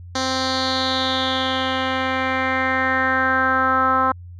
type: tone with low-pass filter sweep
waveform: 10% pulse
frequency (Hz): 261.6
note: C4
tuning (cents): 0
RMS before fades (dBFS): -20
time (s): 0.15-4.12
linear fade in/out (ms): 5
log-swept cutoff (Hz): 5300 to 1200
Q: 4.7
effects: added 88 Hz sine -35 dBFS peak until 4.39 s